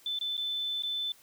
sine tone with dropouts, 3520 Hz, A7, in tune, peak -30 dBFS, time 0.06-1.12 s, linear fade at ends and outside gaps 2 ms, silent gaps 0.189-0.211 / 0.369-0.377 / 0.823-0.834 s, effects white hiss -59 dBFS RMS until 1.22 s

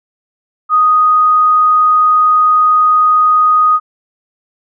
sine tone, 1244.5 Hz, D#6, in tune, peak -6 dBFS, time 0.69-3.8 s, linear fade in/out 50 ms, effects none

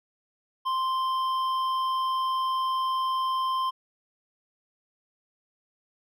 sine tone with hard clipping, 1045 Hz, C6, 2 cents flat, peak -26 dBFS, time 0.65-3.71 s, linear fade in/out 20 ms, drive 7 dB, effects none

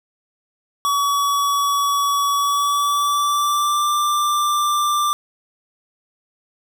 square tone with pitch glide, 1134 to 1182.8 Hz, C#6 to D6, +39 to +12 cents, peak -17 dBFS, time 0.85-5.13 s, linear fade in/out 0 ms, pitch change +73 cents, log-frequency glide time 2.35-3.9 s, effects none

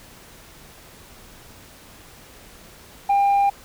sine tone, 800 Hz, G5, 35 cents sharp, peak -12 dBFS, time 3.09-3.5 s, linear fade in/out 10 ms, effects tanh soft clip ceiling -14 dBFS + pink hiss -46 dBFS RMS until 3.64 s

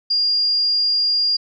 sine tone, 4817 Hz, D8, 43 cents sharp, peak -15 dBFS, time 0.1-1.37 s, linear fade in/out 10 ms, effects none

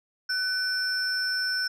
sine tone pair together, 1504 / 5360 Hz, F#6 / E8, +28 / +28 cents, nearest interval octave + minor seventh, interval 2200 cents, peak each -26 dBFS, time 0.29-1.68 s, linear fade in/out 10 ms, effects tanh soft clip ceiling -21 dBFS

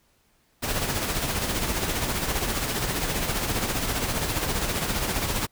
pink noise with tremolo, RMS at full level -25 dBFS, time 0.62-5.47 s, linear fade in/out 20 ms, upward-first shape sine, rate 15 Hz, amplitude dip 45%, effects pink hiss -65 dBFS RMS until 5.51 s

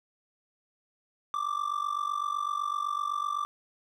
triangle tone with amplitude modulation, 1174.7 Hz, D6, in tune, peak -23 dBFS, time 1.34-3.45 s, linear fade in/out 0 ms, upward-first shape sine, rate 47.9 Hz, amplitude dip 85%, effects none

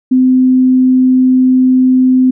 sine tone, 256.7 Hz, C4, 33 cents flat, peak -5 dBFS, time 0.11-2.31 s, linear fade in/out 10 ms, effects none

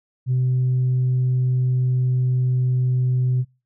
sine tone with pitch glide, 127.5 to 126.77 Hz, C3 to B2, -44 to +46 cents, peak -15 dBFS, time 0.26-3.45 s, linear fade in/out 50 ms, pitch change -10 cents, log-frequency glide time 0.46-2.84 s, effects noise-tail reverb RT60 0.3 s tail -25 dB re dry + tanh soft clip ceiling -14 dBFS

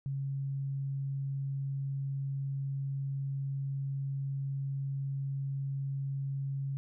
sine tone, 137.3 Hz, C#3, 16 cents flat, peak -32 dBFS, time 0.06-6.77 s, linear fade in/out 0 ms, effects none

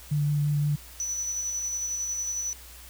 sine tone with vibrato, 146.8 Hz, D3, in tune, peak -22 dBFS, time 0.11-0.76 s, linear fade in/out 10 ms, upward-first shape sine, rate 5.8 Hz, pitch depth 13 cents each way
sine tone with tremolo, 5950 Hz, F#8, 9 cents sharp, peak -27 dBFS, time 1-2.53 s, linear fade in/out 0 ms, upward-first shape square, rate 11 Hz, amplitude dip 25%
effects added 60 Hz sine -48 dBFS peak until 2.89 s + white hiss -48 dBFS RMS until 2.89 s

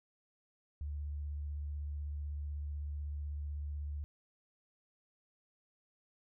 sine tone with vibrato, 73.2 Hz, D2, 5 cents flat, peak -37 dBFS, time 0.81-4.04 s, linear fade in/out 0 ms, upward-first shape square, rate 16 Hz, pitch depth 18 cents each way, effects none

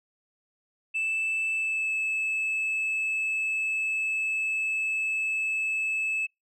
sine tone with pitch glide, 2637 to 2610 Hz, E7 to E7, 0 to -18 cents, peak -23 dBFS, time 0.94-6.27 s, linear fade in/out 20 ms, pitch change -18 cents, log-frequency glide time 1.54-1.91 s, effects noise-tail reverb RT60 0.2 s tail -26 dB re dry + tanh soft clip ceiling -24 dBFS

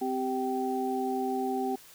sine tone cluster, 259.2 / 391 / 774 Hz, C4 / G4 / G5, -16 / -4 / -22 cents, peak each -32 / -32 / -32 dBFS, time 0.01-1.76 s, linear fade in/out 10 ms, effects white hiss -53 dBFS RMS until 1.94 s

